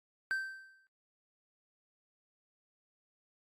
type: tone with exponential decay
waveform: triangle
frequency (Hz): 1557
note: G6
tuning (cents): -12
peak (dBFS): -27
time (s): 0.31-0.87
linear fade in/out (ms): 0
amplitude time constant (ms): 120
effects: AAC 48 kbps